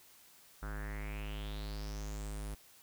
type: tone with low-pass filter sweep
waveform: square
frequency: 51.91 Hz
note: G#1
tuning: in tune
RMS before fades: -41 dBFS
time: 0.62-2.55 s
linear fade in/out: 10 ms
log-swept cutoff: 1400 to 11000 Hz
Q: 5.7
effects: white hiss -61 dBFS RMS until 2.82 s